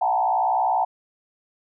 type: tone with frequency modulation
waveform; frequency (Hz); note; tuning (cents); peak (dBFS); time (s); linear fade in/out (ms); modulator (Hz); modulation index
sine; 815; G#5; -33; -18; 0.01-0.85; 10; 60.9; 1.9
effects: none